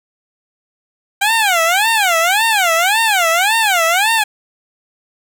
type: tone with vibrato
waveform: 15% pulse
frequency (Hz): 772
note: G5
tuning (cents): -27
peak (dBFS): -5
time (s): 1.21-4.24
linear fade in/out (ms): 10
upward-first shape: sine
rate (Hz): 1.8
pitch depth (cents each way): 290
effects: none